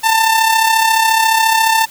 sawtooth tone with amplitude modulation, 893 Hz, A5, 25 cents sharp, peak -4 dBFS, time 0.03-1.86 s, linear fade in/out 20 ms, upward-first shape sine, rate 34.3 Hz, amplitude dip 50%, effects white hiss -38 dBFS RMS until 1.9 s

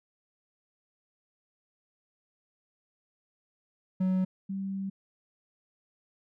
triangle / sine tone pair in turn, 186.4 / 194.2 Hz, F#3 / G3, +13 / -16 cents, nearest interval minor second, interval 71 cents, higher second, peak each -22 / -31 dBFS, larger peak first, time 4-4.25 / 4.49-4.9 s, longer second, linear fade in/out 10 ms, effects none

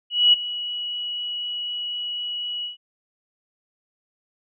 sine tone with ADSR envelope, 2926 Hz, F#7, 20 cents flat, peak -10 dBFS, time 0.1-2.77 s, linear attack 230 ms, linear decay 16 ms, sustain -16 dB, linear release 130 ms, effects none

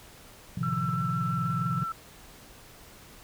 sine chord, F dominant seventh, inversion first, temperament equal with one note detuned, 112.44 / 130.81 / 155.56 / 174.61 Hz, A2 / C3 / Eb3 / F3, +38 / 0 / 0 / 0 cents, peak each -36 / -31 / -33 / -31 dBFS, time 0.57-1.84 s, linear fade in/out 5 ms
sine tone with vibrato, 1336 Hz, E6, 23 cents sharp, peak -30 dBFS, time 0.63-1.92 s, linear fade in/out 2 ms, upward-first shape sine, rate 6 Hz, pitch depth 14 cents each way
effects tanh soft clip ceiling -18 dBFS + pink hiss -51 dBFS RMS until 3.23 s

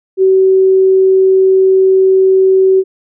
sine tone, 380 Hz, F#4, 46 cents sharp, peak -5 dBFS, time 0.17-2.84 s, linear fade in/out 50 ms, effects none

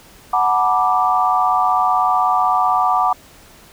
sine chord, B minor seventh, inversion second, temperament equal with one note detuned, 740 / 880 / 975.9 / 1174.7 Hz, F#5 / A5 / B5 / D6, 0 / 0 / -21 / 0 cents, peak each -17 / -22 / -20 / -17 dBFS, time 0.33-3.13 s, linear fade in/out 5 ms, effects pink hiss -45 dBFS RMS until 3.72 s

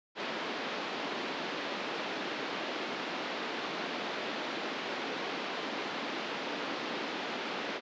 pink band-pass noise, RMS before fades -37 dBFS, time 0.15-7.81 s, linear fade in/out 50 ms, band 240 to 4100 Hz, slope 24 dB/octave, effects resampled to 16000 Hz

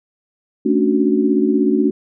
sine chord, D major seventh, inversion second, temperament equal, 220 / 277.2 / 293.7 / 370 Hz, A3 / C#4 / D4 / F#4, 0 / 0 / 0 / 0 cents, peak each -18 dBFS, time 0.65-1.91 s, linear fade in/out 10 ms, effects none

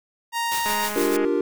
sawtooth tone, 932.3 Hz, A#5, in tune, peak -19 dBFS, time 0.32-0.9 s, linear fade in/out 50 ms
white noise with tremolo, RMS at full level -29 dBFS, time 0.51-1.17 s, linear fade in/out 10 ms, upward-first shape sine, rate 6.4 Hz, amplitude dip 55%
click train, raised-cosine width 0.5 ms, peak -16 dBFS, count 124, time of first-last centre 0.66-1.249 s, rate 209 Hz
triangle chord, G minor seventh, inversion second, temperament equal, 293.7 / 349.2 / 392 / 466.2 Hz, D4 / F4 / G4 / Bb4, 0 / 0 / 0 / 0 cents, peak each -23 dBFS, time 0.96-1.41 s, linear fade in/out 2 ms
effects none

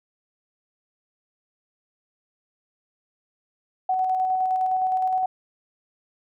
sine tone with tremolo, 748 Hz, F#5, 19 cents sharp, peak -19 dBFS, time 3.89-5.26 s, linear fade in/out 5 ms, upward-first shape square, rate 9.7 Hz, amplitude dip 25%, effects none

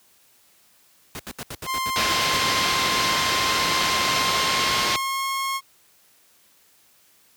pink noise bursts, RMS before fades -33 dBFS, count 11, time 1.15-2.374 s, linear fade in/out 0 ms, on 44 ms, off 74 ms
sawtooth tone with pitch glide, 1051 to 1082.4 Hz, C6 to C#6, +7 to -42 cents, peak -20 dBFS, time 1.65-5.61 s, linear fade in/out 50 ms, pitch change +51 cents, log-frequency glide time 4.08-5.23 s
white low-pass noise, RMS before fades -24 dBFS, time 1.96-4.96 s, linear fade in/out 0 ms, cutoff 5200 Hz, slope 24 dB/octave
effects white hiss -58 dBFS RMS until 7.36 s + high-pass 60 Hz 12 dB/octave

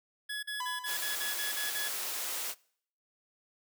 25% pulse tone bursts, 1690 Hz, G#6, 30 cents sharp, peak -31 dBFS, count 9, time 0.29-1.886 s, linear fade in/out 10 ms, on 140 ms, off 42 ms
45% pulse tone with exponential decay, 1000 Hz, B5, 21 cents sharp, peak -33 dBFS, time 0.6-1.39 s, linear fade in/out 5 ms, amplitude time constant 170 ms
white noise, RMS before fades -36 dBFS, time 0.85-2.55 s, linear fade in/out 50 ms
effects noise-tail reverb RT60 0.6 s tail -24 dB re dry + high-pass 400 Hz 12 dB/octave

